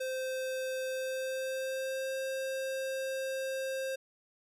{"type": "tone with pitch glide", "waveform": "square", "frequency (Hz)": [520, 530.6], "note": ["C5", "C5"], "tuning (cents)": [-11, 24], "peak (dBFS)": -34, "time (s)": [0, 3.96], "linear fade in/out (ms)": 10, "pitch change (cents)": 35, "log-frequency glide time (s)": [0.87, 2.16], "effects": ["resampled to 32000 Hz"]}